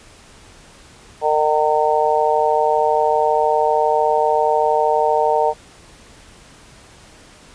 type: harmonic tone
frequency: 152.7 Hz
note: D#3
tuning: 32 cents flat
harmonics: 3 / 4 / 5 / 6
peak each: -19 / -19 / -19 / -19 dBFS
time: 1.21-5.54 s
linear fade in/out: 50 ms
effects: pink hiss -45 dBFS RMS until 7.54 s + resampled to 22050 Hz